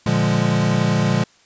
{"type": "chord", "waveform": "square", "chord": "Bb dominant seventh", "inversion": "none", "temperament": "equal", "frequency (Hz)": [116.54, 146.83, 174.61, 207.7], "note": ["Bb2", "D3", "F3", "Ab3"], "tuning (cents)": [0, 0, 0, 0], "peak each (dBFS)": -22, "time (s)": [0.06, 1.24], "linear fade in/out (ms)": 5, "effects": ["white hiss -54 dBFS RMS until 1.45 s", "resampled to 16000 Hz"]}